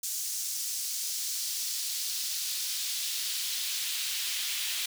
pink noise with high-pass filter sweep, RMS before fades -33 dBFS, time 0.03-4.86 s, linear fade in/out 5 ms, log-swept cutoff 6300 to 3000 Hz, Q 1.4, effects none

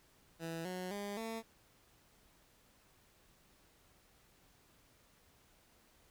15% pulse tone with pitch steps, 164.81 / 182.87 / 202.9 / 225.1 Hz, E3 / F#3 / G#3 / A3, 0 / -20 / -40 / +40 cents, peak -34 dBFS, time 0.39-1.43 s, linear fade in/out 50 ms, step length 260 ms, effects pink hiss -68 dBFS RMS until 6.1 s

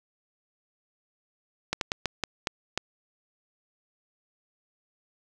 slowing click train, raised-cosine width 0.2 ms, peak -9 dBFS, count 7, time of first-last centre 1.73-2.776 s, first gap 82 ms, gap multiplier 1.3, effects none

